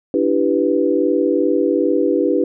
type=chord; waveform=sine; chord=E minor seventh; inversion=third; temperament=equal with one note detuned; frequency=289.5 / 329.6 / 392 / 493.9 Hz; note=D4 / E4 / G4 / B4; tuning=-25 / 0 / 0 / 0 cents; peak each=-19 dBFS; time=0.14-2.44 s; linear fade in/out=2 ms; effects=none